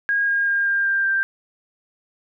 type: tone with pitch steps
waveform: sine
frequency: 1633 / 1621.7 / 1610.5 / 1599.4 / 1588.3 / 1577.4 Hz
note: G#6 / G#6 / G6 / G6 / G6 / G6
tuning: -30 / -42 / +46 / +34 / +22 / +10 cents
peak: -17 dBFS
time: 0.09-1.23 s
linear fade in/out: 0 ms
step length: 190 ms
effects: none